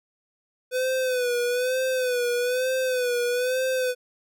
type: tone with vibrato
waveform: square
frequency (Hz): 501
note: B4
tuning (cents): +25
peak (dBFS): -23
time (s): 0.71-3.95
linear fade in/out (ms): 50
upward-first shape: sine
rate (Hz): 1.1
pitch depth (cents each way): 65
effects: none